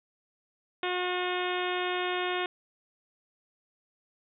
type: harmonic tone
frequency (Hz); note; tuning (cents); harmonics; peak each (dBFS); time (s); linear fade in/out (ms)
361.1; F#4; -42; 1 / 2 / 3 / 4 / 5 / 6 / 7 / 8 / 9 / 10; -32 / -35 / -37 / -38 / -39 / -40 / -40 / -41 / -42 / -42; 0.83-2.46; 2
effects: none